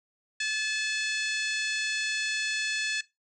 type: harmonic tone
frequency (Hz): 864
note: A5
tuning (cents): -32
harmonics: 2 / 3 / 4 / 5 / 6 / 7 / 8 / 9 / 10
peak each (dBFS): -30 / -33 / -37 / -37 / -41 / -44 / -40 / -44 / -48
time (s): 0.4-3.01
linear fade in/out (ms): 5
effects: noise-tail reverb RT60 0.2 s tail -18 dB re dry